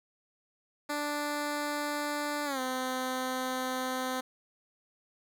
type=tone with pitch glide; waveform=10% pulse; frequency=293.7 to 257.2 Hz; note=D4 to C4; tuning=0 to -30 cents; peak=-23 dBFS; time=0.89-4.21 s; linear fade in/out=10 ms; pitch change=-230 cents; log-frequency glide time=2.45-2.6 s; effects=none